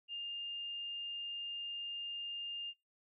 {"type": "tone", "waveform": "sine", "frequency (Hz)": 2811, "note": "F7", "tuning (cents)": 11, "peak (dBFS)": -39, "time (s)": [0.08, 2.74], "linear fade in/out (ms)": 50, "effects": ["noise-tail reverb RT60 0.2 s tail -25 dB re dry"]}